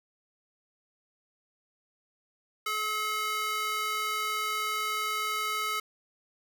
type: tone with high-pass filter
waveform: square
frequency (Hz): 428.4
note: A4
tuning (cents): -46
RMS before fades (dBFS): -31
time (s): 2.66-5.8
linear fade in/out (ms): 5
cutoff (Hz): 1400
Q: 1.6
effects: none